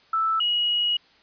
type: tone pair in turn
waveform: sine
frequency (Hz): 1318.5 / 2902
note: E6 / F#7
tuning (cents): 0 / -34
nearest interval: octave + major second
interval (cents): 1366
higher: second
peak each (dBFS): -20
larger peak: neither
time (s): 0.13-0.4 / 0.4-0.97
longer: second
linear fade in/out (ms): 5
effects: white hiss -57 dBFS RMS until 1.22 s + resampled to 11025 Hz